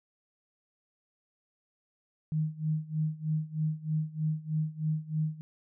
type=tone with tremolo; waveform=sine; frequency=155.56 Hz; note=D#3; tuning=in tune; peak=-25 dBFS; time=2.32-5.41 s; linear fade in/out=0 ms; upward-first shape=sine; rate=3.2 Hz; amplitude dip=90%; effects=none

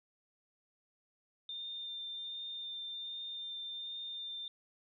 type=tone with vibrato; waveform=sine; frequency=3606 Hz; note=A7; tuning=42 cents sharp; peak=-40 dBFS; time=1.49-4.48 s; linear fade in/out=2 ms; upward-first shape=triangle; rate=1.3 Hz; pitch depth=12 cents each way; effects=none

